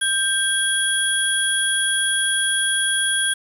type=tone cluster; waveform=sine; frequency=1577 / 3316 / 9850 Hz; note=G6 / G#7 / D#9; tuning=+10 / -3 / -19 cents; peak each=-22 dBFS; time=0.01-3.34 s; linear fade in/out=10 ms; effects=7-bit